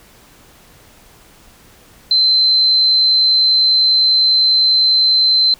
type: tone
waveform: sine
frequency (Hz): 4085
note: C8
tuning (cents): -42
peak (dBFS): -9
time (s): 2.11-5.54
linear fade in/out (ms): 2
effects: pink hiss -46 dBFS RMS until 5.59 s